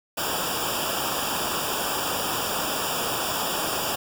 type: noise with comb filter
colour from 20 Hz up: pink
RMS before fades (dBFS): -27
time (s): 0.17-3.96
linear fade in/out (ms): 10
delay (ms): 0.48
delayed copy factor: -1
effects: none